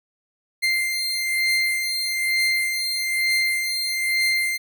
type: beating tone pair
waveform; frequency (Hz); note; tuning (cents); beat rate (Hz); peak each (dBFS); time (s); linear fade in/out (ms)
30% pulse; 2093 / 2094.1; C7 / C7; 0 / +1; 1.1; -23 / -19; 0.62-4.58; 20
effects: none